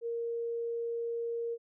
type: tone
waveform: sine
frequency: 466.2 Hz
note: A#4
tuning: in tune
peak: -32 dBFS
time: 0.01-1.58 s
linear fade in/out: 50 ms
effects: none